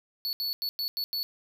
square tone bursts at uneven times, 4432 Hz, C#8, 1 cent flat, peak -29 dBFS, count 6, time 0.25-0.33 / 0.4-0.53 / 0.62-0.69 / 0.79-0.88 / 0.97-1.04 / 1.13-1.23 s, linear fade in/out 0 ms, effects none

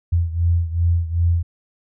sine beating tone pair, 84.4 / 87 Hz, E2 / F2, +41 / -6 cents, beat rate 2.6 Hz, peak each -17 / -21 dBFS, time 0.12-1.43 s, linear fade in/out 10 ms, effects none

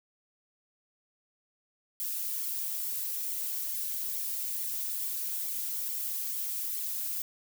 violet noise with flanger, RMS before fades -34 dBFS, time 2-7.22 s, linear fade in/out 0 ms, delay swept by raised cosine 0.9 to 4.6 ms, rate 2.3 Hz, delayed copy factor +0.75, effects none

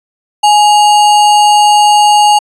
sine tone with sample-and-hold, 835 Hz, G#5, 9 cents sharp, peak -3 dBFS, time 0.43-2.39 s, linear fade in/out 10 ms, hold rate 3675 Hz, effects resampled to 22050 Hz

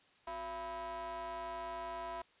square ring-modulated tone, 155.56 Hz, D#3, in tune, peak -38 dBFS, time 0.27-2.22 s, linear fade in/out 5 ms, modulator 833 Hz, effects white hiss -67 dBFS RMS until 2.4 s + resampled to 8000 Hz

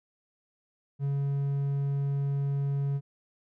triangle tone, 140 Hz, C#3, 18 cents sharp, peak -24 dBFS, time 0.99-3.01 s, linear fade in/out 50 ms, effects none

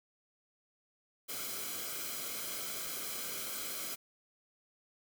white noise with comb filter, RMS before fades -40 dBFS, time 1.28-3.96 s, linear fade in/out 20 ms, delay 1.1 ms, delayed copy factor -0.65, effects none

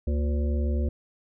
harmonic tone with a mistuned harmonic, 71.6 Hz, D2, 43 cents flat, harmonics 1 / 3 / 5 / 7 / 8, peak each -23 / -33 / -37 / -40 / -41 dBFS, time 0.07-0.89 s, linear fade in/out 5 ms, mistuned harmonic 3, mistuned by +120 cents, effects none

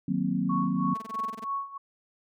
sine chord, C half-diminished seventh, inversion first, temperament equal, 155.56 / 185 / 233.1 / 261.6 Hz, Eb3 / Gb3 / Bb3 / C4, 0 / 0 / 0 / 0 cents, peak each -34 / -28 / -31 / -30 dBFS, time 0.08-0.94 s, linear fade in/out 5 ms
sine tone with tremolo, 1108.7 Hz, C#6, in tune, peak -27 dBFS, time 0.49-1.78 s, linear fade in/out 10 ms, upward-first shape sine, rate 3.1 Hz, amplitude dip 85%
sawtooth tone bursts, 221.9 Hz, A3, 15 cents sharp, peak -35 dBFS, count 11, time 0.95-1.443 s, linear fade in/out 5 ms, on 23 ms, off 24 ms
effects none

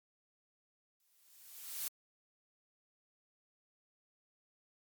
blue noise with exponential growth, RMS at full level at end -37 dBFS, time 1-1.88 s, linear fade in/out 1 ms, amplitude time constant 190 ms, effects MP3 96 kbps

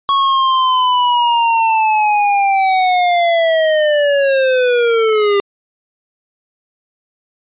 square linear sweep, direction down, 1108.7 to 397.6 Hz, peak -11 dBFS, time 0.09-5.4 s, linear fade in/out 0 ms, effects resampled to 8000 Hz

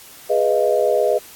sine chord, F half-diminished seventh, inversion first, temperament equal with one note detuned, 415.3 / 493.9 / 622.3 / 691.2 Hz, Ab4 / Cb5 / Eb5 / F5, 0 / 0 / 0 / -18 cents, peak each -20 / -19 / -18 / -24 dBFS, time 0.29-1.19 s, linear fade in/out 20 ms, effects white hiss -42 dBFS RMS until 1.35 s + AAC 64 kbps

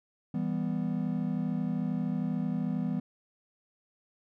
triangle chord, E minor, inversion none, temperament just, 164.81 / 197.78 / 247.2 Hz, E3 / G3 / B3, 0 / +16 / +2 cents, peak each -31 dBFS, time 0.34-3 s, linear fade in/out 5 ms, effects none

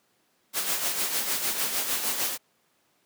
white noise with tremolo, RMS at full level -26 dBFS, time 0.53-2.38 s, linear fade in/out 50 ms, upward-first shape sine, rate 6.6 Hz, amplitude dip 50%, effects pink hiss -68 dBFS RMS until 3.05 s + high-pass 200 Hz 12 dB/octave

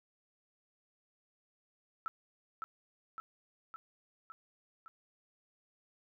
sine tone with echo, 1318.5 Hz, E6, in tune, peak -34 dBFS, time 2.06-2.08 s, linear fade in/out 0 ms, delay 560 ms, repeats 5, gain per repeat -3 dB, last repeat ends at 4.88 s, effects none

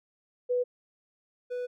sine / triangle tone pair in turn, 493.9 / 493.9 Hz, B4 / B4, 0 / 0 cents, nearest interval unison, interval 0 cents, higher neither, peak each -24 / -29 dBFS, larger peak first, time 0.49-0.64 / 1.5-1.67 s, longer second, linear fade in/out 20 ms, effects none

